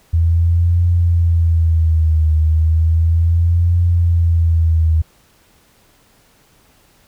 sine tone with vibrato, 82.41 Hz, E2, in tune, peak -10 dBFS, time 0.13-5.02 s, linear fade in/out 10 ms, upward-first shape triangle, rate 0.34 Hz, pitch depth 97 cents each way, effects pink hiss -53 dBFS RMS until 7.07 s

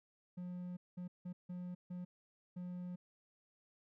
triangle tone bursts at uneven times, 178.9 Hz, F3, 42 cents sharp, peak -40 dBFS, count 6, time 0.37-0.77 / 0.97-1.08 / 1.25-1.33 / 1.49-1.75 / 1.9-2.05 / 2.56-2.96 s, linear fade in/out 10 ms, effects none

